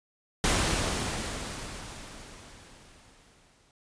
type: noise with exponential decay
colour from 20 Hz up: pink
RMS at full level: -24 dBFS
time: 0.44-3.71 s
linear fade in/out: 1 ms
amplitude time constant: 710 ms
effects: resampled to 22050 Hz